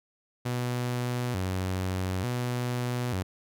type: tone with vibrato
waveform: sawtooth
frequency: 107.1 Hz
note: A2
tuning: 46 cents flat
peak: -24 dBFS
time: 0.45-3.23 s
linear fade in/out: 10 ms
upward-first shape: square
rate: 0.56 Hz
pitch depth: 240 cents each way
effects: none